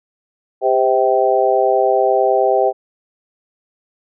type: harmonic tone with a mistuned harmonic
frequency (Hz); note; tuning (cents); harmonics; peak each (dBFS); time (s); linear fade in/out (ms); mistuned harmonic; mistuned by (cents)
129.3; C3; -20; 3 / 4 / 5 / 6; -17 / -17 / -17 / -17; 0.61-2.73; 50; 3; +44
effects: none